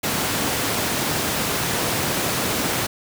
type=high-pass noise; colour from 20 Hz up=pink; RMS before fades=-23 dBFS; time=0.03-2.87 s; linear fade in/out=10 ms; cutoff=120 Hz; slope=12 dB/octave; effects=none